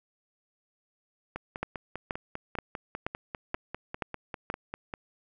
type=two click trains; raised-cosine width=0.5 ms; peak=-20 / -15 dBFS; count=19 / 7; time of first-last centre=1.36-4.939 / 1.63-4.501 s; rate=5.03 / 2.09 Hz; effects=none